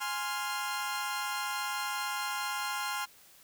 sawtooth chord, F minor, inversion first, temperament equal, 830.6 / 1046.5 / 1396.9 Hz, Ab5 / C6 / F6, 0 / 0 / 0 cents, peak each -34 / -33 / -33 dBFS, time 0-3.06 s, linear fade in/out 20 ms, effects white hiss -58 dBFS RMS until 3.43 s

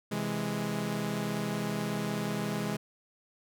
sawtooth chord, C augmented, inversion none, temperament equal, 130.81 / 164.81 / 207.7 Hz, C3 / E3 / G#3, 0 / 0 / 0 cents, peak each -34 / -32 / -29 dBFS, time 0.11-2.77 s, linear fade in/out 10 ms, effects none

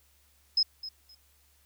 sine tone with echo, 5120 Hz, D#8, 49 cents sharp, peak -21 dBFS, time 0.57-0.63 s, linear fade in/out 5 ms, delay 260 ms, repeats 2, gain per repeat -15 dB, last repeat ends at 1.15 s, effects added 70 Hz sine -66 dBFS peak until 1.65 s + white hiss -66 dBFS RMS until 1.65 s

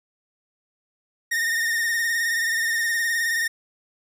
45% pulse tone with vibrato, 1838 Hz, A#6, 25 cents flat, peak -21 dBFS, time 1.31-3.48 s, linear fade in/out 10 ms, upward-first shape sine, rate 19 Hz, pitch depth 45 cents each way, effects none

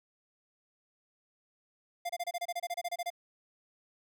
square tone bursts, 698.5 Hz, F5, in tune, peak -33 dBFS, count 15, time 2.05-3.103 s, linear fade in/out 10 ms, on 45 ms, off 27 ms, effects none

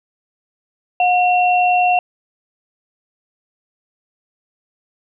sine tone pair together, 723 / 2725 Hz, F#5 / F7, -40 / -43 cents, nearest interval octave + major seventh, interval 2297 cents, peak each -12 / -19 dBFS, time 1-1.99 s, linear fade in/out 2 ms, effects none

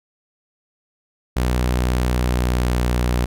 sawtooth tone with pitch glide, 61.74 to 60.93 Hz, B1 to B1, 0 to -23 cents, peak -13 dBFS, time 1.36-3.26 s, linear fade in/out 10 ms, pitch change -23 cents, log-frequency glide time 2.09-2.84 s, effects none

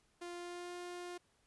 sawtooth tone with pitch glide, 349.2 to 353.7 Hz, F4 to F4, 0 to +22 cents, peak -40 dBFS, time 0.21-1.18 s, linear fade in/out 10 ms, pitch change +22 cents, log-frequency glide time 0.35-0.74 s, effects pink hiss -74 dBFS RMS until 1.46 s + resampled to 24000 Hz

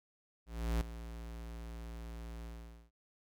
square tone with ADSR envelope, 57.2 Hz, A#1, 32 cents flat, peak -30 dBFS, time 0.46-2.91 s, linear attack 350 ms, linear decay 6 ms, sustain -14 dB, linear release 460 ms, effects none

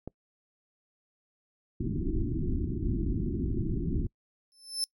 click, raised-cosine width 2 ms, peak -24 dBFS, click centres 0.076 s
pink low-pass noise, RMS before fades -30 dBFS, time 1.8-4.07 s, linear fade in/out 5 ms, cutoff 370 Hz, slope 96 dB/octave
30% pulse tone with exponential growth, 5274 Hz, E8, in tune, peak -21 dBFS, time 4.52-4.84 s, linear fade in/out 0 ms, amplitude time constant 68 ms
effects noise-tail reverb RT60 0.1 s tail -25 dB re dry

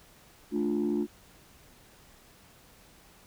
sine chord, D minor, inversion second, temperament equal with one note detuned, 220 / 293.7 / 351.9 Hz, A3 / D4 / F4, 0 / 0 / +13 cents, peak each -29 dBFS, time 0.51-1.07 s, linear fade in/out 50 ms, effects tanh soft clip ceiling -21 dBFS + pink hiss -57 dBFS RMS until 3.26 s

